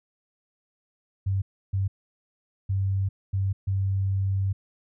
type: tone bursts at uneven times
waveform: sine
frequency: 97 Hz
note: G2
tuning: 18 cents flat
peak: -22 dBFS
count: 5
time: 1.26-1.42 / 1.73-1.88 / 2.69-3.09 / 3.33-3.53 / 3.67-4.53 s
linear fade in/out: 10 ms
effects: none